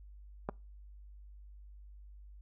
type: clicks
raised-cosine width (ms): 1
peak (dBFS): -21 / -26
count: 2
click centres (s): 0.489 / 0.494
effects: noise-tail reverb RT60 0.3 s tail -26 dB re dry + added 50 Hz sine -50 dBFS peak until 2.41 s